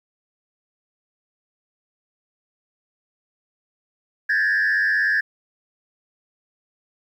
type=tone with frequency modulation; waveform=sine; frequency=1707 Hz; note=G#6; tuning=47 cents sharp; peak=-15 dBFS; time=4.29-5.21 s; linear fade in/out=10 ms; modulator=96.1 Hz; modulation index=1.1; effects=tanh soft clip ceiling -15 dBFS + 9-bit